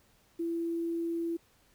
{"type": "tone with quantisation", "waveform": "sine", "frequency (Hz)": 335.2, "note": "E4", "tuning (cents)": 29, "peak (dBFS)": -30, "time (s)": [0.39, 1.37], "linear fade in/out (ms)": 10, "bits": 10, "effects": ["pink hiss -66 dBFS RMS until 1.74 s"]}